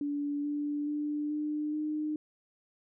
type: tone with pitch steps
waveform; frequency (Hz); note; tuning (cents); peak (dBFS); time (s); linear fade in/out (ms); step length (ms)
sine; 288.7 / 292.6 / 296.5 / 300.4 / 304.5; D4 / D4 / D4 / D4 / D#4; -30 / -6 / +17 / +39 / -37; -30; 0.01-2.16; 2; 430
effects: none